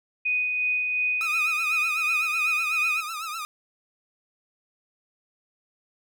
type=tone with tremolo; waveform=sine; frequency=2489 Hz; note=D#7; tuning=in tune; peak=-21 dBFS; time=0.25-3.01 s; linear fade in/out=10 ms; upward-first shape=sine; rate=2.8 Hz; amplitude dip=30%
type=tone with vibrato; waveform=sawtooth; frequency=1274 Hz; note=D#6; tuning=41 cents sharp; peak=-27 dBFS; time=1.21-3.45 s; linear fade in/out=0 ms; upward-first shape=triangle; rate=8 Hz; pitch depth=120 cents each way
effects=none